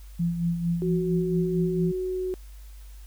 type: tone with tremolo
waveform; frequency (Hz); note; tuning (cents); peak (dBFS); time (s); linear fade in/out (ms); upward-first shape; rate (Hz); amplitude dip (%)
sine; 170.5; F3; -41; -21; 0.19-1.92; 10; sine; 4.4; 55
type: tone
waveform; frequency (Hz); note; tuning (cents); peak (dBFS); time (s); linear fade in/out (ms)
sine; 370; F#4; 0; -26; 0.82-2.34; 0
effects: added 50 Hz sine -41 dBFS peak until 3.06 s + white hiss -57 dBFS RMS until 3.06 s